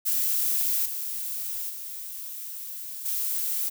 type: noise with level steps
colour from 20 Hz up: violet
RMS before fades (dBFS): -25 / -32 / -37 / -28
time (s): 0.05-3.7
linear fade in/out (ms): 20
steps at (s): 0.85 / 1.69 / 3.05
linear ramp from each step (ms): 10
effects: none